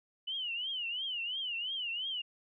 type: tone with vibrato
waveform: sine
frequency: 2960 Hz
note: F#7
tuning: in tune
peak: -34 dBFS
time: 0.27-2.22 s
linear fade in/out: 10 ms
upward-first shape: triangle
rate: 2.9 Hz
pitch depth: 180 cents each way
effects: none